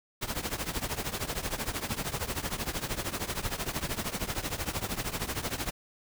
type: noise with tremolo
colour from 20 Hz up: pink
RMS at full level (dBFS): -30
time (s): 0.21-5.71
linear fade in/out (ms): 20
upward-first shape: triangle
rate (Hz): 13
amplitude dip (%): 90
effects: none